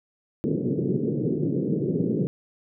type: band-pass noise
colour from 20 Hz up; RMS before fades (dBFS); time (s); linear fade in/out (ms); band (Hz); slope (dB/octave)
pink; -25; 0.44-2.27; 0; 130 to 450; 48
effects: none